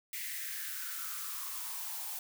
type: noise with high-pass filter sweep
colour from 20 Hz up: blue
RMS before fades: -40 dBFS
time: 0.13-2.19 s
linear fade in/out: 2 ms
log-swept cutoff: 2100 to 750 Hz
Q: 6
effects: none